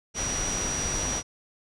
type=tone in noise; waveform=sine; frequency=5800 Hz; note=F#8; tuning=35 cents flat; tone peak=-29 dBFS; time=0.14-1.23 s; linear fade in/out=50 ms; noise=pink; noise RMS=-31 dBFS; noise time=0.14-1.23 s; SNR=-1 dB; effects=resampled to 22050 Hz